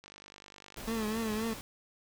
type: click train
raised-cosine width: 0.2 ms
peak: -33 dBFS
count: 39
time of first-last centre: 0.04-0.803 s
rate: 49.8 Hz
type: noise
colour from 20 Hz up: pink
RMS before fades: -44 dBFS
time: 0.77-1.61 s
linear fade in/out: 0 ms
type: tone with vibrato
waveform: 30% pulse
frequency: 220 Hz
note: A3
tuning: in tune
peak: -29 dBFS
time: 0.87-1.54 s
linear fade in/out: 10 ms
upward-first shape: triangle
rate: 3.8 Hz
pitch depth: 80 cents each way
effects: none